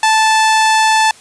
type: tone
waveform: sawtooth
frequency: 877 Hz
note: A5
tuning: 6 cents flat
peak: -5 dBFS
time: 0.03-1.11 s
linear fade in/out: 2 ms
effects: white hiss -41 dBFS RMS until 1.2 s + resampled to 22050 Hz